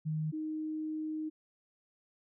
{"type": "tone pair in turn", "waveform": "sine", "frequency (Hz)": [155.56, 311.1], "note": ["D#3", "D#4"], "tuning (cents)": [0, 0], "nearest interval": "octave", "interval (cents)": 1200, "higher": "second", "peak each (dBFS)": [-31, -34], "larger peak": "first", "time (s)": [[0.05, 0.32], [0.32, 1.3]], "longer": "second", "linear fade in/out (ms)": 20, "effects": []}